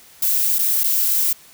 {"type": "noise with dropouts", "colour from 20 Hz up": "violet", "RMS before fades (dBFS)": -18, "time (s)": [0.22, 1.33], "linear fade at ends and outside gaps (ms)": 5, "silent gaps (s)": [[0.586, 0.59], [0.836, 0.84]], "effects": ["white hiss -47 dBFS RMS until 1.53 s"]}